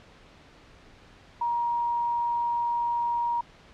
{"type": "tone", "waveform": "sine", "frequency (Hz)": 947, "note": "A#5", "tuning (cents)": 27, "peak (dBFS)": -24, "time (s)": [1.41, 3.41], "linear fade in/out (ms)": 5, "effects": ["pink hiss -53 dBFS RMS until 3.73 s", "low-pass 4000 Hz 12 dB/octave"]}